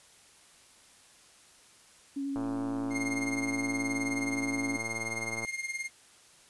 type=tone with vibrato; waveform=sine; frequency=277.2 Hz; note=C#4; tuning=in tune; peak=-31 dBFS; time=2.16-4.77 s; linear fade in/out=10 ms; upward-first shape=sine; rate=11 Hz; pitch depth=17 cents each way
type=click train; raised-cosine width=1 ms; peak=-26 dBFS; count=350; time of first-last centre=2.36-5.448 s; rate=113 Hz
type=tone with tremolo; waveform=45% pulse; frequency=2125 Hz; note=C7; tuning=26 cents sharp; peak=-30 dBFS; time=2.9-5.9 s; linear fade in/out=50 ms; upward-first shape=triangle; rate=19 Hz; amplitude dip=85%
effects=white hiss -58 dBFS RMS until 6.49 s + resampled to 24000 Hz